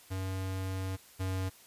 square tone pair in turn, 94.7 / 94.18 Hz, F#2 / F#2, +41 / +31 cents, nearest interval unison, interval 10 cents, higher first, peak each -34 / -32 dBFS, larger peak second, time 0.1-0.97 / 1.19-1.5 s, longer first, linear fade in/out 20 ms, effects white hiss -57 dBFS RMS until 1.66 s + resampled to 32000 Hz

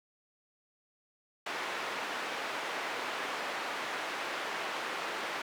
white band-pass noise, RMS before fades -37 dBFS, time 1.46-5.42 s, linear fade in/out 5 ms, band 370 to 2000 Hz, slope 12 dB/octave, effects none

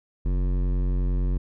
sine tone with hard clipping, 45.58 Hz, F#1, 25 cents flat, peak -23 dBFS, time 0.25-1.38 s, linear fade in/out 10 ms, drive 14 dB, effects none

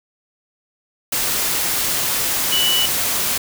sine tone in noise, 2960 Hz, F#7, in tune, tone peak -16 dBFS, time 2.52-2.86 s, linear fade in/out 5 ms, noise white, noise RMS -20 dBFS, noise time 1.12-3.38 s, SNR +1 dB, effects none

